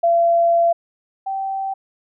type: tone pair in turn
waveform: sine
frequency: 680 / 775.9 Hz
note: F5 / G5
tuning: -46 / -18 cents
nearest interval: major second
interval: 228 cents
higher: second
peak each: -12 / -21 dBFS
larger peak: first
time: 0.03-0.73 / 1.26-1.74 s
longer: first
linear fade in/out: 10 ms
effects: none